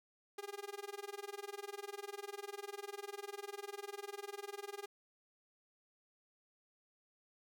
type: tone with tremolo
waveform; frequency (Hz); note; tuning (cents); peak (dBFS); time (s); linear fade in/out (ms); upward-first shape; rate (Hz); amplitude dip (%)
sawtooth; 405; G#4; -43; -37; 0.38-4.86; 5; sine; 20; 95
effects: none